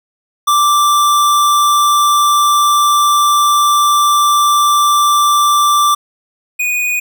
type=tone pair in turn; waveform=square; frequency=1174.7 / 2472 Hz; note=D6 / D#7; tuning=0 / -12 cents; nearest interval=octave + minor second; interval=1288 cents; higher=second; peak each=-9 / -14 dBFS; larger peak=first; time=0.47-5.95 / 6.59-7 s; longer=first; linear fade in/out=10 ms; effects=none